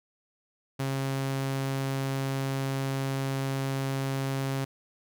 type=tone; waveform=sawtooth; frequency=135.4 Hz; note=C#3; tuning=40 cents flat; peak=-24 dBFS; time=0.79-4.65 s; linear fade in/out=10 ms; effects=none